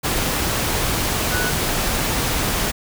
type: tone in noise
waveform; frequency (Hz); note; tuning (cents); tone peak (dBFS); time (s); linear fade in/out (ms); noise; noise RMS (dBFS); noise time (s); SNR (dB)
sine; 1480; F#6; 0; -23; 1.31-1.51; 20; pink; -21; 0.03-2.72; -5
effects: none